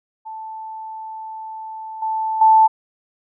sine tone with level steps, 880 Hz, A5, in tune, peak -29 / -19 / -8 dBFS, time 0.25-2.68 s, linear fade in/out 20 ms, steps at 2.02 / 2.41 s, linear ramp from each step 5 ms, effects none

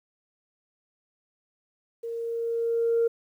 sine tone with level ramp, 463 Hz, A#4, 12 cents flat, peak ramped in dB -31 to -18 dBFS, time 2.03-3.08 s, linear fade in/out 10 ms, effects tanh soft clip ceiling -16 dBFS + 10-bit

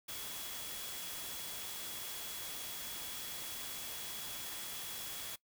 sine tone in noise, 3354 Hz, G#7, 16 cents sharp, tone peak -50 dBFS, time 0.08-5.36 s, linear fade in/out 10 ms, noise white, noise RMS -44 dBFS, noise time 0.08-5.36 s, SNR -9 dB, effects noise-tail reverb RT60 0.1 s tail -20 dB re dry

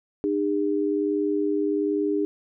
sine tone pair together, 303.2 / 404.4 Hz, D#4 / G#4, -45 / -46 cents, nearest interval perfect fourth, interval 499 cents, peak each -24 dBFS, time 0.24-2.25 s, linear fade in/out 0 ms, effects none

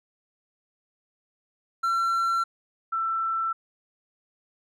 triangle / sine tone pair in turn, 1355 / 1335.6 Hz, E6 / E6, +47 / +22 cents, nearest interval unison, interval 25 cents, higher first, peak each -20 / -24 dBFS, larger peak first, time 1.83-2.44 / 2.92-3.53 s, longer neither, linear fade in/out 10 ms, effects none

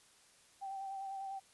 sine tone with vibrato, 779 Hz, G5, 11 cents flat, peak -40 dBFS, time 0.61-1.4 s, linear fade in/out 20 ms, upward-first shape sine, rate 10 Hz, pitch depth 22 cents each way, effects white hiss -65 dBFS RMS until 1.53 s + resampled to 24000 Hz

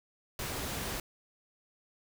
pink noise, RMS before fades -37 dBFS, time 0.39-1 s, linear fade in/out 2 ms, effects none

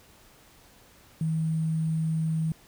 sine tone with sample-and-hold, 160 Hz, D#3, 49 cents sharp, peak -24 dBFS, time 1.21-2.52 s, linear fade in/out 2 ms, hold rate 8820 Hz, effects pink hiss -56 dBFS RMS until 2.67 s

